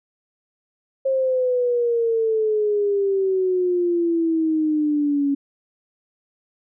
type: exponential sweep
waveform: sine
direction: down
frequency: 537 to 278.3 Hz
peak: -17 dBFS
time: 1.05-5.35 s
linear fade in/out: 10 ms
effects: none